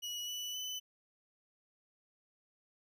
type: tone with pitch steps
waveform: 30% pulse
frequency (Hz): 2923 / 2966 / 3009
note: F#7 / F#7 / F#7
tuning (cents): -22 / +4 / +28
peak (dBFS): -36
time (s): 0.02-0.8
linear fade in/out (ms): 20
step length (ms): 260
effects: none